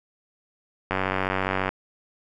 click train, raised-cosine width 0.5 ms, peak -9 dBFS, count 75, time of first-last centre 0.91-1.691 s, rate 94.8 Hz, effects none

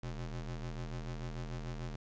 35% pulse ring-modulated tone, 81.8 Hz, E2, 13 cents flat, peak -34 dBFS, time 0.03-1.96 s, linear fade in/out 5 ms, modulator 44.3 Hz, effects resampled to 16000 Hz + 12-bit

